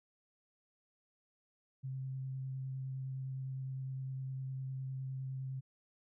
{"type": "tone with vibrato", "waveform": "sine", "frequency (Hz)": 132.3, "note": "C3", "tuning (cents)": 20, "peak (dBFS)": -38, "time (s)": [1.83, 5.61], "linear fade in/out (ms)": 20, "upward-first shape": "triangle", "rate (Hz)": 9.8, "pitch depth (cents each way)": 13, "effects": []}